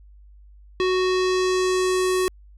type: tone with low-pass filter sweep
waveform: square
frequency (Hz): 370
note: F#4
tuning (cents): 0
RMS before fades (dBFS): -21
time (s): 0.8-2.28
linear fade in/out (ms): 0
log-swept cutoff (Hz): 3800 to 11000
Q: 1.5
effects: added 50 Hz sine -45 dBFS peak until 2.57 s